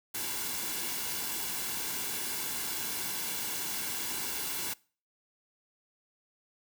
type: noise with comb filter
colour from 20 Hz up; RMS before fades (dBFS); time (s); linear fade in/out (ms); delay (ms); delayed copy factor
white; -35; 0.14-4.74; 10; 1.6; -0.55
effects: noise-tail reverb RT60 0.4 s tail -23 dB re dry